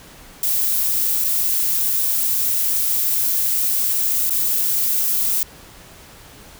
violet noise with dropouts, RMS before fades -19 dBFS, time 0.43-5.43 s, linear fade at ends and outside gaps 1 ms, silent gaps 1.241-1.245 / 4.296-4.306 s, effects pink hiss -43 dBFS RMS until 6.59 s

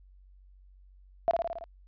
sine tone with echo, 675 Hz, E5, 41 cents sharp, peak -20 dBFS, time 1.28-1.31 s, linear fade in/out 0 ms, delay 55 ms, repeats 6, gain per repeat -3 dB, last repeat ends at 1.64 s, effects added 47 Hz sine -53 dBFS peak until 1.87 s + resampled to 11025 Hz

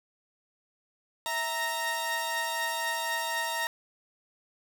sawtooth tone cluster, 655 / 930 / 1856 Hz, E5 / A#5 / A#6, -11 / -4 / -8 cents, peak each -34 / -28 / -30 dBFS, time 1.26-3.67 s, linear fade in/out 0 ms, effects none

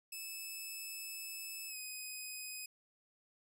10% pulse tone with pitch glide, 2609 to 2509 Hz, E7 to D#7, -18 to +14 cents, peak -35 dBFS, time 0.12-2.66 s, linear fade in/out 5 ms, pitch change -68 cents, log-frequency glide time 1.68-1.77 s, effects none

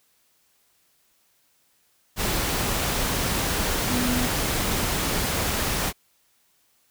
sine tone in noise, 246.9 Hz, B3, in tune, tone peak -24 dBFS, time 3.87-4.28 s, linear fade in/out 50 ms, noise pink, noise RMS -25 dBFS, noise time 2.16-5.93 s, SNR -2 dB, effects white hiss -65 dBFS RMS until 6.9 s

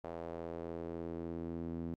sawtooth tone with band-pass filter sweep, 83.6 Hz, E2, 25 cents sharp, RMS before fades -42 dBFS, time 0.04-1.94 s, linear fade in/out 0 ms, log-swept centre 610 to 250 Hz, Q 1.9, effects Opus 48 kbps

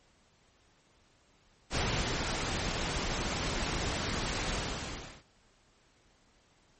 pink noise with ADSR envelope, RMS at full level -30 dBFS, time 1.7-5.24 s, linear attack 60 ms, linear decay 430 ms, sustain -3 dB, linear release 720 ms, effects pink hiss -66 dBFS RMS until 6.79 s + MP3 32 kbps

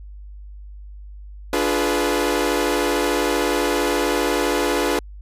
sawtooth chord, D diminished seventh, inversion none, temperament equal with one note detuned, 293.7 / 349.2 / 422.1 / 493.9 Hz, D4 / F4 / Ab4 / Cb5, 0 / 0 / +28 / 0 cents, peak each -20 dBFS, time 1.53-4.99 s, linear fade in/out 2 ms, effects added 50 Hz sine -35 dBFS peak until 5.21 s + resampled to 32000 Hz

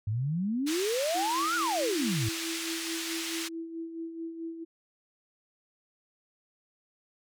sine exponential two-way sweep, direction up then down, 99.8 to 1469 to 99.8 Hz, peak -27 dBFS, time 0.07-2.29 s, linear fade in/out 5 ms, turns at 1.56 s
pink band-pass noise, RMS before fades -36 dBFS, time 0.66-3.49 s, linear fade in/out 20 ms, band 2100 to 9000 Hz, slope 12 dB/octave
sine tone with tremolo, 329.6 Hz, E4, in tune, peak -33 dBFS, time 1.14-4.65 s, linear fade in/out 20 ms, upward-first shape sine, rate 4.6 Hz, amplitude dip 55%
effects none

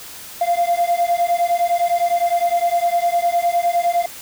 triangle beating tone pair, 689 / 698.8 Hz, F5 / F5, -24 / +1 cents, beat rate 9.8 Hz, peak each -15 dBFS, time 0.41-4.06 s, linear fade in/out 5 ms, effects tanh soft clip ceiling -10 dBFS + white hiss -36 dBFS RMS until 4.21 s

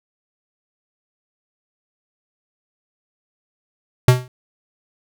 square tone with exponential decay, 125.8 Hz, B2, 32 cents sharp, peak -5 dBFS, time 4.08-4.28 s, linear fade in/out 2 ms, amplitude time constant 43 ms, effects none

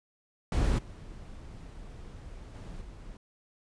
brown noise with level steps, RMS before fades -26 / -45 / -42 / -46 dBFS, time 0.52-3.17 s, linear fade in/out 2 ms, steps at 0.78 / 2.54 / 2.81 s, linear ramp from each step 10 ms, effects resampled to 22050 Hz

